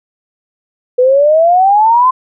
sine exponential sweep, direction up, 491.1 to 1048 Hz, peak -5 dBFS, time 0.98-2.11 s, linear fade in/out 10 ms, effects none

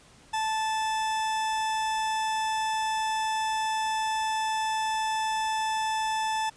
40% pulse tone, 876 Hz, A5, 8 cents flat, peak -25 dBFS, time 0.33-6.5 s, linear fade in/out 10 ms, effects pink hiss -55 dBFS RMS until 6.56 s + resampled to 22050 Hz

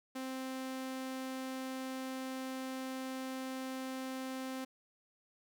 sawtooth tone, 261.6 Hz, C4, in tune, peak -35 dBFS, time 0.15-4.65 s, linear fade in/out 10 ms, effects none

